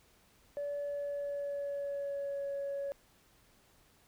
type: tone with pitch glide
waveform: sine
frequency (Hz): 575 to 559.3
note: D5 to C#5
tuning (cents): -37 to +15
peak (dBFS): -33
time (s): 0.57-2.92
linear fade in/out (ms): 0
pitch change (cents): -48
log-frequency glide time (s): 0.78-2.47
effects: tanh soft clip ceiling -32 dBFS + pink hiss -66 dBFS RMS until 4.07 s